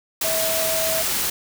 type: tone in noise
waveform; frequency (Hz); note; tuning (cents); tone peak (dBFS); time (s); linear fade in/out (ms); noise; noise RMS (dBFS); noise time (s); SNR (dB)
sine; 647; E5; -32; -24; 0.24-1.02; 5; white; -23; 0.21-1.3; -4
effects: none